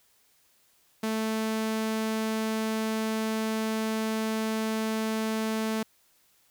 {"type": "tone", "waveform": "sawtooth", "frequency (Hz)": 220, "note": "A3", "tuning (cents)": 0, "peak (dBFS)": -23, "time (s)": [1.03, 5.83], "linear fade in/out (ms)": 5, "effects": ["white hiss -65 dBFS RMS until 6.5 s"]}